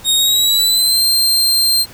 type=tone with pitch glide; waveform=sawtooth; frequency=3733 to 4166 Hz; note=A#7 to C8; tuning=+2 to -8 cents; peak=-8 dBFS; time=0.04-1.86 s; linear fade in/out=50 ms; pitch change=+190 cents; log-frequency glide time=0.15-1.03 s; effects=pink hiss -39 dBFS RMS until 1.93 s